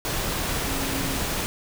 sine tone in noise, 271.2 Hz, C#4, 38 cents flat, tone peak -32 dBFS, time 0.67-1.17 s, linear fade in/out 0 ms, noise pink, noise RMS -27 dBFS, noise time 0.05-1.46 s, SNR -8 dB, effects none

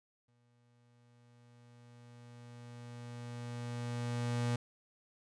35% pulse tone with exponential growth, 120 Hz, B2, 49 cents flat, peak -29 dBFS, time 0.28-4.56 s, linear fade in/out 5 ms, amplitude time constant 930 ms, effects resampled to 22050 Hz

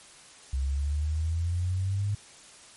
sine exponential sweep, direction up, 65.5 to 103.83 Hz, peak -25 dBFS, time 0.53-2.15 s, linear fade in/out 5 ms, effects white hiss -51 dBFS RMS until 2.76 s + MP3 48 kbps

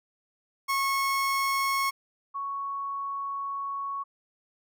30% pulse / sine tone pair in turn, 1094 / 1110.6 Hz, C#6 / C#6, -23 / +3 cents, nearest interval unison, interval 26 cents, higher second, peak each -22 / -30 dBFS, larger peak first, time 0.68-1.91 / 2.34-4.04 s, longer second, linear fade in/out 20 ms, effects none

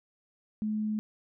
sine tone, 214.1 Hz, A3, 47 cents flat, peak -28 dBFS, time 0.62-0.99 s, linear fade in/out 0 ms, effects none

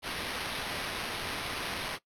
violet noise with sample-and-hold, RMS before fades -36 dBFS, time 0.02-1.99 s, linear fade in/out 50 ms, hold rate 7350 Hz, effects noise-tail reverb RT60 0.1 s tail -18 dB re dry + low-pass 12000 Hz 12 dB/octave

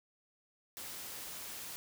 white noise, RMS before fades -45 dBFS, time 0.77-1.76 s, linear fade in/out 0 ms, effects none

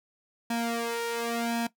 sawtooth tone with flanger, 233.1 Hz, A#3, in tune, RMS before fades -30 dBFS, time 0.5-1.67 s, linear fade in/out 5 ms, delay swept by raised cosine 1.2 to 2.12 ms, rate 0.92 Hz, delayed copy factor +0.95, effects noise-tail reverb RT60 0.1 s tail -17 dB re dry

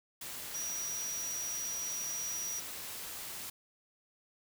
sine tone in noise, 5790 Hz, F#8, 38 cents flat, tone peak -36 dBFS, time 0.54-2.6 s, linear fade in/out 5 ms, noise white, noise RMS -43 dBFS, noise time 0.21-3.5 s, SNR +4 dB, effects none

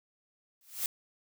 blue noise with exponential growth, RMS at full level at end -28 dBFS, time 0.61-0.86 s, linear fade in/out 1 ms, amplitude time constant 53 ms, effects none

